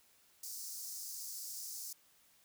pink high-pass noise, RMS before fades -45 dBFS, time 0.43-1.93 s, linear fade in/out 5 ms, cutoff 4900 Hz, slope 48 dB/octave, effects white hiss -68 dBFS RMS until 2.44 s

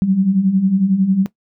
sine beating tone pair, 183.5 / 194.5 Hz, F#3 / G3, -14 / -13 cents, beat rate 11 Hz, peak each -18 / -13 dBFS, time 0.02-1.26 s, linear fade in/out 0 ms, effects noise-tail reverb RT60 0.1 s tail -17 dB re dry

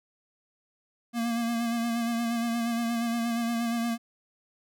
square tone with vibrato, 233.1 Hz, A#3, in tune, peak -27 dBFS, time 1.13-3.98 s, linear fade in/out 50 ms, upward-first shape sine, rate 8.5 Hz, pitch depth 31 cents each way, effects none

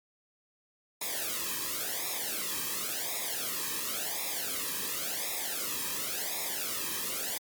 white noise with flanger, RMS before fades -34 dBFS, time 1.01-7.38 s, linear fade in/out 5 ms, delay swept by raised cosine 0.66 to 1.43 ms, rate 0.93 Hz, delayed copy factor -0.9, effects MP3 96 kbps

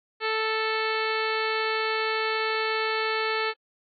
harmonic tone, 440 Hz, A4, in tune, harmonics 1 / 2 / 3 / 4 / 5 / 6 / 7 / 8 / 9 / 10, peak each -29 / -33 / -31 / -32 / -33 / -35 / -39 / -41 / -40 / -38 dBFS, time 0.2-3.54 s, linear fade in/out 50 ms, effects AAC 32 kbps

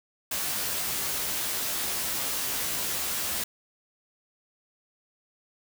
white noise with comb filter, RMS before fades -30 dBFS, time 0.31-3.44 s, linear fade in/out 5 ms, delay 15 ms, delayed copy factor +0.7, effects none

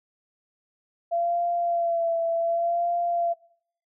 sine tone with vibrato, 680 Hz, F5, 46 cents flat, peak -22 dBFS, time 1.11-3.34 s, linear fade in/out 20 ms, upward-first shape sine, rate 0.67 Hz, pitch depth 33 cents each way, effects noise-tail reverb RT60 0.6 s tail -20 dB re dry

